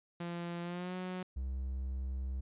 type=tone with pitch glide; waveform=sawtooth; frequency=172.1 to 183.39 Hz; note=F3 to F#3; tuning=-25 to -15 cents; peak=-34 dBFS; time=0.2-1.23 s; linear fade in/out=5 ms; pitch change=+110 cents; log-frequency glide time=0.62-0.95 s
type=tone; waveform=triangle; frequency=65.41 Hz; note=C2; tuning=in tune; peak=-33 dBFS; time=1.36-2.41 s; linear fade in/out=10 ms
effects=resampled to 8000 Hz